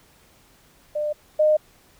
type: tone pair in turn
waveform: sine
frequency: 599 / 612.6 Hz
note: D5 / D#5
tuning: +34 / -27 cents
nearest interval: unison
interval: 39 cents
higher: second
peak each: -22 / -14 dBFS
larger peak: second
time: 0.95-1.13 / 1.39-1.57 s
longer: neither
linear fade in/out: 10 ms
effects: pink hiss -56 dBFS RMS until 1.99 s